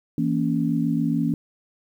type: chord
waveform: sine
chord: A# diminished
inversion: second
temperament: equal with one note detuned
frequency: 164.81 / 233.1 / 279.6 Hz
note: E3 / A#3 / C#4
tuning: 0 / 0 / +15 cents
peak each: -24 dBFS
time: 0.18-1.34 s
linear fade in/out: 2 ms
effects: 9-bit

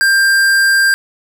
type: tone with hard clipping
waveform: sine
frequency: 1589 Hz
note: G6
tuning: 23 cents sharp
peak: -10 dBFS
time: 0.01-0.94 s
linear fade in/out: 0 ms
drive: 15 dB
effects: none

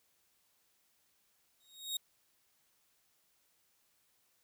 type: tone with exponential growth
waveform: sawtooth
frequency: 3757 Hz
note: A#7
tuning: 13 cents sharp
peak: -29 dBFS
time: 1.6-1.97 s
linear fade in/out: 5 ms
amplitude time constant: 80 ms
effects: white hiss -74 dBFS RMS until 4.43 s

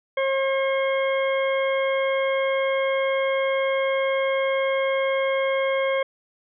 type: harmonic tone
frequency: 538 Hz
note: C5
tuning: 48 cents sharp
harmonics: 1 / 2 / 3 / 4 / 6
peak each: -21 / -30 / -34 / -29 / -37 dBFS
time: 0.17-6.03 s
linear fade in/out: 5 ms
effects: none

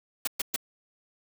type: noise bursts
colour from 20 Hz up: white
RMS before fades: -28 dBFS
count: 3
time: 0.25-0.562 s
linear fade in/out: 5 ms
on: 24 ms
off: 120 ms
effects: none

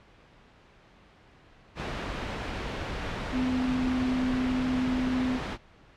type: tone in noise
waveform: sine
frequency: 254.5 Hz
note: C4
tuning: 48 cents flat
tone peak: -25 dBFS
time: 3.31-5.4 s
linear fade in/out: 50 ms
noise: pink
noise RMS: -33 dBFS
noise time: 1.75-5.58 s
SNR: +5 dB
effects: pink hiss -56 dBFS RMS until 5.96 s + low-pass 3000 Hz 12 dB/octave

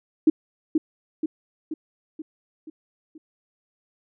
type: tone with echo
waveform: sine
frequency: 313.5 Hz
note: D#4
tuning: 13 cents sharp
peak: -11 dBFS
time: 0.27-0.3 s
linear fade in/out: 5 ms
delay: 480 ms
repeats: 6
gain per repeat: -5 dB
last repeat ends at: 3.18 s
effects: none

